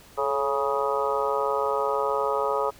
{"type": "harmonic tone with a mistuned harmonic", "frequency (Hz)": 138.59, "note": "C#3", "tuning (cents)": 0, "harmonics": [3, 4, 5, 6, 7, 8, 9], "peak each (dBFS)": [-28, -28, -36, -32, -30, -36, -29], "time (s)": [0.17, 2.71], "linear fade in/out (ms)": 20, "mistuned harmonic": 3, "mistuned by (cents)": 51, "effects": ["pink hiss -51 dBFS RMS until 2.79 s"]}